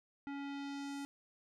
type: tone with low-pass filter sweep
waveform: square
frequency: 280.6 Hz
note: C#4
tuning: 21 cents sharp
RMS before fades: -43 dBFS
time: 0.27-1.05 s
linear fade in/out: 0 ms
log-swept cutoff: 2000 to 10000 Hz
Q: 1.2
effects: none